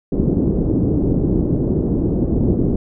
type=low-pass noise; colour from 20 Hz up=white; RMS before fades=-17 dBFS; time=0.12-2.76 s; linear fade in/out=5 ms; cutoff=350 Hz; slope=24 dB/octave; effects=none